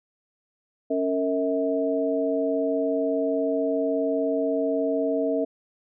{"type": "tone cluster", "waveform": "sine", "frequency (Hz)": [277.3, 458.2, 644], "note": ["C#4", "A#4", "E5"], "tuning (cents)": [1, -30, -41], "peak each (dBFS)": -26, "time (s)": [0.9, 5.45], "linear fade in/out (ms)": 10, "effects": []}